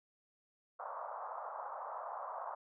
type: band-pass noise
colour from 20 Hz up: white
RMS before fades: -44 dBFS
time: 0.79-2.55 s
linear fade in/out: 10 ms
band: 580 to 1200 Hz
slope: 48 dB/octave
effects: none